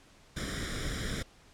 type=noise with comb filter; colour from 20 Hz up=pink; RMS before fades=-35 dBFS; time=0.36-1.23 s; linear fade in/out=10 ms; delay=0.56 ms; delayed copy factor=+0.8; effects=pink hiss -59 dBFS RMS until 1.53 s + low-pass 8000 Hz 12 dB/octave